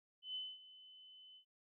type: tone with ADSR envelope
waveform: sine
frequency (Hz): 3027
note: F#7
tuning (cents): +39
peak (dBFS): -40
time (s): 0.22-1.45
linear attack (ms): 130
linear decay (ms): 230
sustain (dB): -17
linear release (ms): 88
effects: none